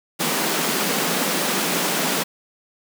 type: high-pass noise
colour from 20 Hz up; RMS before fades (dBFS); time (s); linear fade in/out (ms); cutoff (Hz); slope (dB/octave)
pink; -22; 0.19-2.24; 20; 160; 96
effects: none